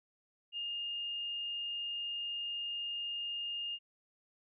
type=tone; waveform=sine; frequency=2828 Hz; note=F7; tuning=21 cents sharp; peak=-36 dBFS; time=0.52-3.79 s; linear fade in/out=50 ms; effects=none